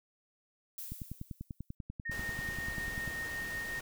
violet noise with exponential decay, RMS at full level -41 dBFS, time 0.78-1.75 s, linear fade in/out 2 ms, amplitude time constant 210 ms
click train, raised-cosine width 5 ms, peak -28 dBFS, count 23, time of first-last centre 0.92-3.077 s, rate 10.2 Hz
sine tone with tremolo, 1847 Hz, A#6, 16 cents flat, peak -35 dBFS, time 2.05-3.8 s, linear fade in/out 10 ms, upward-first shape triangle, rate 5.4 Hz, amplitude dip 35%
pink noise, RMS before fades -45 dBFS, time 2.11-3.81 s, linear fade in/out 5 ms
effects none

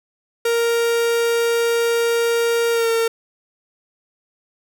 45% pulse tone with pitch glide, 466.2 to 456.9 Hz, A#4 to A#4, 0 to -35 cents, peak -16 dBFS, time 0.45-3.08 s, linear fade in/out 5 ms, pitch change -35 cents, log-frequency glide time 2.72-2.89 s, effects none

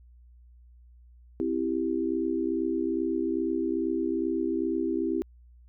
sine chord, C major, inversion none, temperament equal, 261.6 / 329.6 / 392 Hz, C4 / E4 / G4, 0 / 0 / 0 cents, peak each -31 / -28 / -31 dBFS, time 1.4-5.22 s, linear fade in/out 0 ms, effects added 60 Hz sine -51 dBFS peak until 5.68 s

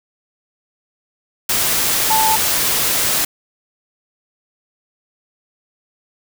sine tone in noise, 880 Hz, A5, in tune, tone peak -14 dBFS, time 2.1-2.36 s, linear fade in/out 5 ms, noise white, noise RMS -17 dBFS, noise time 1.49-3.25 s, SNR 0 dB, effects none

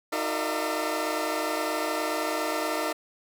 20% pulse tone cluster, 313.8 / 365.4 / 454.5 / 598 / 675 Hz, D#4 / F#4 / A#4 / D5 / E5, +15 / -22 / -44 / +31 / +41 cents, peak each -27 / -32 / -29 / -28 / -28 dBFS, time 0.12-2.93 s, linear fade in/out 10 ms, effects none

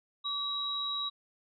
sine tone pair together, 1146 / 3855 Hz, D6 / B7, -43 / -43 cents, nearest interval octave + major sixth, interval 2100 cents, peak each -39 / -32 dBFS, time 0.24-1.1 s, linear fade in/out 20 ms, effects none

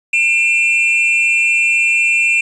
triangle tone pair together, 2398 / 2678 Hz, D7 / E7, +36 / +27 cents, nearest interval major second, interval 191 cents, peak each -12 dBFS, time 0.13-2.41 s, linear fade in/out 5 ms, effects resampled to 24000 Hz + 7-bit

